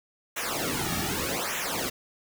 pink noise with flanger, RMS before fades -30 dBFS, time 0.36-1.9 s, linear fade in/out 10 ms, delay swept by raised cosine 0.21 to 2.01 ms, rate 0.83 Hz, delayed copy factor -0.95, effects none

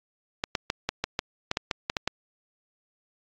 clicks, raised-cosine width 0.2 ms, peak -8 dBFS, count 12, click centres 0.439 / 0.552 / 0.701 / 0.89 / 1.04 / 1.191 / 1.514 / 1.571 / 1.712 / 1.899 / 1.968 / 2.076 s, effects low-pass 6000 Hz 12 dB/octave + AAC 32 kbps

